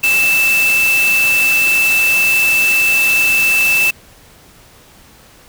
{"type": "tone in noise", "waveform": "sine", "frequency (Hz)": 2643, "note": "E7", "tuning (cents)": 4, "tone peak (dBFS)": -10, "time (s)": [0.03, 3.91], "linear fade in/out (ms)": 10, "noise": "white", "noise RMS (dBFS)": -21, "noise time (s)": [0.03, 3.91], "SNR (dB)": 8, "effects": ["pink hiss -44 dBFS RMS until 5.48 s"]}